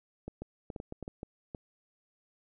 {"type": "clicks", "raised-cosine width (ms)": 2, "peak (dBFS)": -26, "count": 10, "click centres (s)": [0.28, 0.42, 0.702, 0.762, 0.801, 0.924, 1.027, 1.079, 1.231, 1.548], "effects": []}